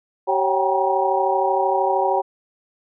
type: tone cluster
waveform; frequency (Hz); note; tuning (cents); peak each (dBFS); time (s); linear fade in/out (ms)
sine; 384.7 / 551 / 764 / 797 / 950; G4 / C#5 / G5 / G5 / A#5; -33 / -11 / -45 / +28 / +33; -23; 0.27-2.22; 20
effects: none